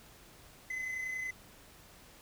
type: tone with amplitude modulation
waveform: triangle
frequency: 2032 Hz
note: B6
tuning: 49 cents sharp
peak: -32 dBFS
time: 0.7-1.31 s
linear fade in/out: 5 ms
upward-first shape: sine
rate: 30.7 Hz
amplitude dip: 40%
effects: pink hiss -57 dBFS RMS until 2.21 s